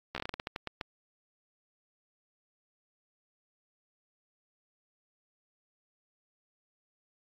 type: slowing click train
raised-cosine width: 0.3 ms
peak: -19 dBFS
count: 13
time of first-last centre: 0.15-0.812 s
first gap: 13 ms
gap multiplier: 1.24
effects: AAC 64 kbps